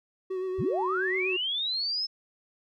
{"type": "tone with vibrato", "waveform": "triangle", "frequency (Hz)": 373.4, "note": "F#4", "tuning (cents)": 16, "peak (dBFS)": -27, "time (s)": [0.3, 1.37], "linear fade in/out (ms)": 10, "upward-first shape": "sine", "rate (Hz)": 8.4, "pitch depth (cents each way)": 30}
{"type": "linear sweep", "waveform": "sine", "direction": "up", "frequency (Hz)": [42.9, 5274], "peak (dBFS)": -27, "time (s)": [0.58, 2.07], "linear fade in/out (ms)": 20}
{"effects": []}